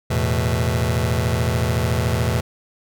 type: chord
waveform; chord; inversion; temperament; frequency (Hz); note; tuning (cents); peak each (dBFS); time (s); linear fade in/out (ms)
sawtooth; E suspended fourth; none; just; 82.41 / 109.88 / 123.61; E2 / A2 / B2; 0 / -2 / +2; -18; 0.1-2.41; 10
effects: none